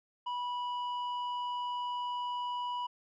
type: tone with low-pass filter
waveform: square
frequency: 980 Hz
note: B5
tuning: 14 cents flat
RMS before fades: -36 dBFS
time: 0.26-2.87 s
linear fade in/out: 10 ms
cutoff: 2100 Hz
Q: 8.2
effects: none